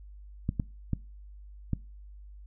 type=clicks; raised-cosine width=5 ms; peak=-15 dBFS; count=4; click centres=0.491 / 0.598 / 0.933 / 1.733 s; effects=noise-tail reverb RT60 0.3 s tail -22 dB re dry + added 50 Hz sine -45 dBFS peak until 2.46 s